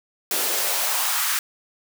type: noise with high-pass filter sweep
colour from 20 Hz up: white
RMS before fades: -23 dBFS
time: 0.31-1.39 s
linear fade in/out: 2 ms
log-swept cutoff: 330 to 1400 Hz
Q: 2
effects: none